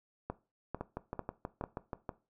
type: two click trains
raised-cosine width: 1 ms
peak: -23 / -22 dBFS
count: 9 / 4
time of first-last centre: 0.81-2.092 / 0.3-1.639 s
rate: 6.24 / 2.24 Hz
effects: noise-tail reverb RT60 0.3 s tail -17 dB re dry